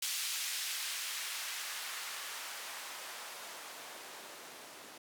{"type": "noise with band-pass filter sweep", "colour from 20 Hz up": "blue", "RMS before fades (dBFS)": -42, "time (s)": [0.02, 4.98], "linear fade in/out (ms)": 5, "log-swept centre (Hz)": [3200, 330], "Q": 0.74, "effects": []}